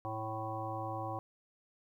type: harmonic tone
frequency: 110 Hz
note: A2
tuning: in tune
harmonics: 1 / 3 / 5 / 7 / 9 / 10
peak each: -42 / -45 / -44 / -41 / -44 / -46 dBFS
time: 0.05-1.19 s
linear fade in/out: 0 ms
effects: 12-bit